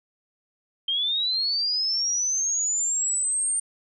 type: linear sweep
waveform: sine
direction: up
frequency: 3148 to 8840 Hz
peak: -22 dBFS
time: 0.88-3.6 s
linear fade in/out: 5 ms
effects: none